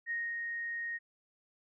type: tone with ADSR envelope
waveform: sine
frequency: 1864.7 Hz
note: A#6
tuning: in tune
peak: -32 dBFS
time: 0.06-0.99 s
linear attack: 47 ms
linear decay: 230 ms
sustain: -3 dB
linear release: 30 ms
effects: none

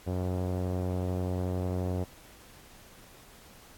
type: tone with low-pass filter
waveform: sawtooth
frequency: 91.3 Hz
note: F#2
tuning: 23 cents flat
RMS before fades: -31 dBFS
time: 0.06-2.05 s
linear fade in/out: 20 ms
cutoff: 610 Hz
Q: 1.5
effects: pink hiss -54 dBFS RMS until 3.77 s + AAC 64 kbps

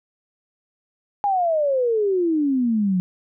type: exponential sweep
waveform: sine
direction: down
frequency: 828 to 177.7 Hz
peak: -17 dBFS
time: 1.24-3 s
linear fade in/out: 0 ms
effects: none

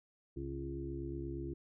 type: harmonic tone with a mistuned harmonic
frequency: 68.3 Hz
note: C#2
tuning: 25 cents flat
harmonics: 1 / 2 / 4 / 5 / 6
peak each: -44 / -45 / -47 / -42 / -52 dBFS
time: 0.36-1.54 s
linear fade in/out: 10 ms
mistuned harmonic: 1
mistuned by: -32 cents
effects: none

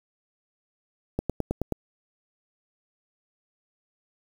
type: click train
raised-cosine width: 2 ms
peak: -12 dBFS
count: 6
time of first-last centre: 1.19-1.723 s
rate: 9.38 Hz
effects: 7-bit

